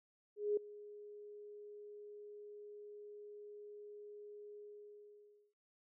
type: tone with ADSR envelope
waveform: sine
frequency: 415.3 Hz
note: G#4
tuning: in tune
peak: -30 dBFS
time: 0.36-5.54 s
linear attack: 210 ms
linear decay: 4 ms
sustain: -20 dB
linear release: 970 ms
effects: none